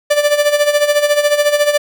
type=tone with tremolo; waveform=45% pulse; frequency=587.3 Hz; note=D5; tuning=in tune; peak=-8 dBFS; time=0.1-1.78 s; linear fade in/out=10 ms; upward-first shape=sine; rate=14 Hz; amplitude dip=70%; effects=none